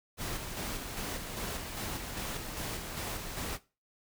pink noise with tremolo, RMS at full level -37 dBFS, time 0.17-3.59 s, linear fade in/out 50 ms, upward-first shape square, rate 2.5 Hz, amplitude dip 35%, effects noise-tail reverb RT60 0.3 s tail -18 dB re dry

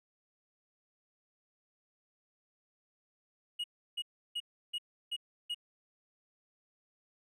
triangle tone bursts, 2888 Hz, F#7, 43 cents flat, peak -32 dBFS, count 6, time 3.59-5.546 s, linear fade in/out 10 ms, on 51 ms, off 330 ms, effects none

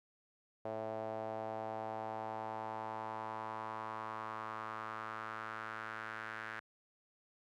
sawtooth tone with band-pass filter sweep, 110 Hz, A2, in tune, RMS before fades -43 dBFS, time 0.65-6.6 s, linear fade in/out 5 ms, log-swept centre 630 to 1600 Hz, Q 3.5, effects none

